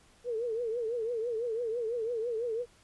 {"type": "tone with vibrato", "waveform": "sine", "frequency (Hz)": 462.8, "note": "A#4", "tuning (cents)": -13, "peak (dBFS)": -30, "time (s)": [0.24, 2.66], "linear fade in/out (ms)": 50, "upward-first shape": "triangle", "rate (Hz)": 6, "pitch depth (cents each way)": 130, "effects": ["pink hiss -62 dBFS RMS until 2.83 s", "resampled to 24000 Hz"]}